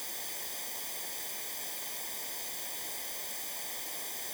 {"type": "noise with comb filter", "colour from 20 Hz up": "white", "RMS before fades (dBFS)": -39, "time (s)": [0, 4.33], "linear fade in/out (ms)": 0, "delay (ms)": 0.73, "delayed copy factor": -0.75, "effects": []}